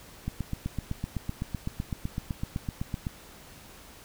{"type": "click train", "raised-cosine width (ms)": 5, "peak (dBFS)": -18, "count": 23, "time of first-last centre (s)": [0.28, 3.068], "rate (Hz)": 7.89, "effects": ["pink hiss -50 dBFS RMS until 4.04 s"]}